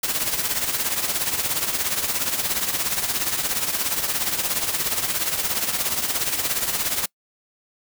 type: noise with tremolo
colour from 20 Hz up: white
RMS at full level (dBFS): -21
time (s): 0.03-7.06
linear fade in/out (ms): 5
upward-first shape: triangle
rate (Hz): 17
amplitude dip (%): 70
effects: noise-tail reverb RT60 0.1 s tail -26 dB re dry